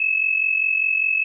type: tone pair together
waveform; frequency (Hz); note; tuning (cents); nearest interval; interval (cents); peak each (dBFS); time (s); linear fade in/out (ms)
sine; 2560 / 2605; D#7 / E7; +49 / -21; unison; 30; -22 / -19; 0-1.24; 5
effects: none